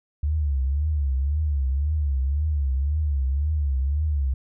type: tone with vibrato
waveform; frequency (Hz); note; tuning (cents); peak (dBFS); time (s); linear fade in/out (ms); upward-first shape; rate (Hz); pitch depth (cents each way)
sine; 71.3; C#2; +49; -20; 0.23-4.34; 5; triangle; 1.9; 170
effects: none